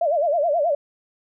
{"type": "tone with vibrato", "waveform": "sine", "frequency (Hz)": 630, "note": "D#5", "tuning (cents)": 21, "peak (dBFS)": -17, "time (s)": [0.01, 0.75], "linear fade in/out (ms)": 5, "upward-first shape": "sine", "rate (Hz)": 9.4, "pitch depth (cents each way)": 190, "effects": []}